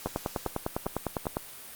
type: two click trains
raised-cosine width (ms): 1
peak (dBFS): -23 / -14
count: 4 / 14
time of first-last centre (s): 0.07-1.256 / 0.06-1.369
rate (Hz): 2.53 / 9.93
effects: white hiss -45 dBFS RMS until 1.75 s + Opus 48 kbps